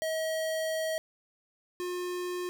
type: tone pair in turn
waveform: square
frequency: 638 / 358.1 Hz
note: D#5 / F4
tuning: +43 / +43 cents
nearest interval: minor seventh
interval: 1000 cents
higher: first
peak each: -30 / -33 dBFS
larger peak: first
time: 0.02-0.98 / 1.8-2.49 s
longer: first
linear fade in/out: 0 ms
effects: none

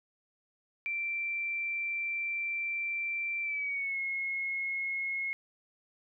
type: tone with pitch glide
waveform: sine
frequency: 2349 to 2167 Hz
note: D7 to C#7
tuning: 0 to -40 cents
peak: -31 dBFS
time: 0.86-5.33 s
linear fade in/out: 0 ms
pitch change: -140 cents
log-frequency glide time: 3.42-3.99 s
effects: none

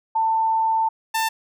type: tone pair in turn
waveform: sine / sawtooth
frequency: 892 / 892 Hz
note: A5 / A5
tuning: +23 / +23 cents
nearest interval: unison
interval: 0 cents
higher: neither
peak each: -17 / -16 dBFS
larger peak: second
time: 0.15-0.89 / 1.14-1.29 s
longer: first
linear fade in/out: 10 ms
effects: none

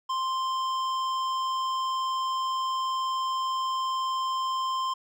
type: tone with hard clipping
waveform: sine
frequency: 1046.5 Hz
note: C6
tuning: in tune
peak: -28 dBFS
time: 0.09-4.94 s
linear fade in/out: 10 ms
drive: 11 dB
effects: none

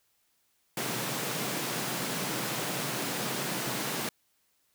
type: high-pass noise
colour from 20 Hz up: pink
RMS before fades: -33 dBFS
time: 0.77-4.09 s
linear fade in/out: 2 ms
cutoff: 120 Hz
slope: 96 dB/octave
effects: white hiss -72 dBFS RMS until 4.74 s

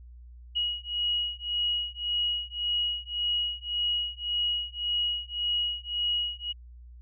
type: beating tone pair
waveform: sine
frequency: 2900 / 2901.8 Hz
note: F#7 / F#7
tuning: -35 / -34 cents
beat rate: 1.8 Hz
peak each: -30 / -30 dBFS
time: 0.55-6.53 s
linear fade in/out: 20 ms
effects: added 60 Hz sine -45 dBFS peak until 7.01 s

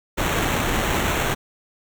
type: noise with sample-and-hold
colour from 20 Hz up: pink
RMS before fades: -22 dBFS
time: 0.17-1.35 s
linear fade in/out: 20 ms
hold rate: 4900 Hz
effects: none

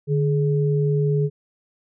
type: tone pair together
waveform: sine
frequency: 148.5 / 420.4 Hz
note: D3 / G#4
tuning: +20 / +21 cents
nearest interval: octave + tritone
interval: 1801 cents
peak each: -18 / -23 dBFS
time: 0.07-1.3 s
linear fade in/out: 50 ms
effects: none

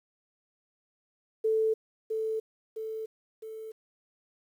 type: tone with echo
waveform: sine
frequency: 440.5 Hz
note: A4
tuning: 2 cents sharp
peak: -23 dBFS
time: 1.44-1.74 s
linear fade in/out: 10 ms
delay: 660 ms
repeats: 3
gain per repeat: -5 dB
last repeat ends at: 3.72 s
effects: 10-bit

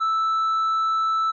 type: tone with tanh clipping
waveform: sine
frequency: 1317 Hz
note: E6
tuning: 2 cents flat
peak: -20 dBFS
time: 0-1.32 s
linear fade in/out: 20 ms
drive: 3 dB
effects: none

